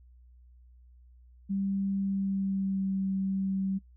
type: tone with pitch glide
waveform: sine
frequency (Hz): 196 to 192.74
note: G3 to G3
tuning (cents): 0 to -29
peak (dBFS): -27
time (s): 1.49-3.79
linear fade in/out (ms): 20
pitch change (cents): -29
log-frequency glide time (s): 2-2.92
effects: noise-tail reverb RT60 0.1 s tail -22 dB re dry + added 61 Hz sine -53 dBFS peak until 3.96 s